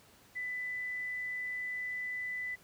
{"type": "tone", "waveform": "sine", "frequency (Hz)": 1995, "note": "B6", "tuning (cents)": 17, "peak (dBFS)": -35, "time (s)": [0.35, 2.56], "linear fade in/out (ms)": 20, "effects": ["pink hiss -61 dBFS RMS until 2.63 s", "high-pass 60 Hz 12 dB/octave"]}